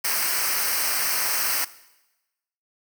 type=noise with comb filter; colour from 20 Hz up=white; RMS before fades=-24 dBFS; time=0.04-1.65 s; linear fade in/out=10 ms; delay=0.28 ms; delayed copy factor=-0.8; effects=noise-tail reverb RT60 1.0 s tail -18 dB re dry